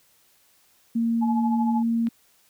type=tone; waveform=sine; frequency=230.6 Hz; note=A#3; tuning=19 cents flat; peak=-20 dBFS; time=0.95-2.09 s; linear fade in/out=10 ms
type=tone with tremolo; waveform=sine; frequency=853 Hz; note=G#5; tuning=46 cents sharp; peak=-24 dBFS; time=1.21-1.83 s; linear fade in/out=20 ms; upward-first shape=triangle; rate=13 Hz; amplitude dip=75%
type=click; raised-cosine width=0.3 ms; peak=-26 dBFS; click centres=2.07 s
effects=white hiss -61 dBFS RMS until 2.49 s